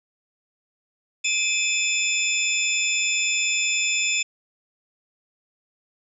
sine tone cluster, 2373 / 2564 / 3490 / 5150 / 7140 Hz, D7 / E7 / A7 / E8 / A8, +17 / -49 / -15 / -41 / +24 cents, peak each -30 / -24 / -27 / -32 / -26 dBFS, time 1.24-4.23 s, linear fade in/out 10 ms, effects none

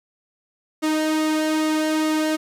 sawtooth tone with flanger, 311.1 Hz, D#4, in tune, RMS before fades -21 dBFS, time 0.82-2.37 s, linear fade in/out 20 ms, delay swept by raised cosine 1.2 to 2.4 ms, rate 2.4 Hz, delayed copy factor -0.55, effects low-pass 12000 Hz 12 dB/octave + 9-bit

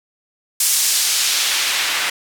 white noise with band-pass filter sweep, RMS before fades -18 dBFS, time 0.6-2.1 s, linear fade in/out 5 ms, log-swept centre 8300 to 1800 Hz, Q 0.81, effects none

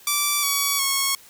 5% pulse tone with pitch steps, 1164 / 1130.2 / 1097.4 Hz, D6 / C#6 / C#6, -16 / +33 / -18 cents, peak -8 dBFS, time 0.07-1.15 s, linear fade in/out 2 ms, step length 360 ms, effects white hiss -49 dBFS RMS until 1.29 s

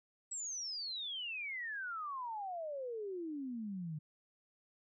sine exponential sweep, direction down, 7902 to 147.7 Hz, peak -39 dBFS, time 0.31-3.99 s, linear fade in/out 10 ms, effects none

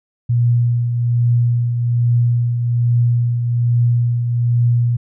sine tone with tremolo, 119.7 Hz, A#2, 46 cents sharp, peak -10 dBFS, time 0.29-4.97 s, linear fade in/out 10 ms, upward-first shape triangle, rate 1.2 Hz, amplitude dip 50%, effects none

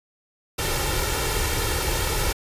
pink noise with comb filter, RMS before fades -24 dBFS, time 0.58-2.33 s, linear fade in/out 10 ms, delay 2.2 ms, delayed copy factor +0.7, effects resampled to 32000 Hz

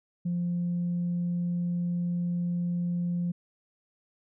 sine tone, 174.61 Hz, F3, in tune, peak -25 dBFS, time 0.25-3.32 s, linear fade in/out 10 ms, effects tanh soft clip ceiling -23 dBFS

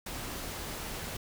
pink noise, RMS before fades -39 dBFS, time 0.06-1.17 s, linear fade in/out 5 ms, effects none

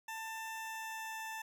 20% pulse tone with pitch glide, 890 to 884.4 Hz, A5 to A5, +20 to +9 cents, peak -36 dBFS, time 0.08-1.42 s, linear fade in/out 5 ms, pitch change -11 cents, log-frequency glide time 0.52-1.25 s, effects none

